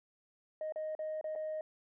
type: tone with dropouts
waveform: sine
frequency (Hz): 622.3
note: D#5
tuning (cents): 0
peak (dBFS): -34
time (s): 0.61-1.61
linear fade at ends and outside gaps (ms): 2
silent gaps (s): 0.723-0.759 / 0.951-0.991 / 1.212-1.242 / 1.353-1.359
effects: tanh soft clip ceiling -33 dBFS